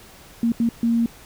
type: tone bursts at uneven times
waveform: sine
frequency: 232.1 Hz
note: A#3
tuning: 7 cents flat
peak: -16 dBFS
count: 3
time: 0.43-0.52 / 0.6-0.69 / 0.83-1.06 s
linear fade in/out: 2 ms
effects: pink hiss -46 dBFS RMS until 1.25 s